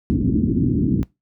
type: low-pass noise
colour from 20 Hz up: white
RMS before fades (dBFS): -18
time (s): 0.1-1.03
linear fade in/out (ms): 0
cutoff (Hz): 320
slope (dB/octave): 48
effects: noise-tail reverb RT60 0.2 s tail -21 dB re dry + high-pass 60 Hz 12 dB/octave